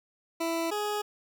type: tone pair in turn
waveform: 20% pulse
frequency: 331.3 / 417.4 Hz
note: E4 / G#4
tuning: +9 / +9 cents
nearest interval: major third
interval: 400 cents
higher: second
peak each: -23 / -24 dBFS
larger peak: first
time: 0.4-0.71 / 0.71-1.02 s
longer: neither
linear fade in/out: 10 ms
effects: none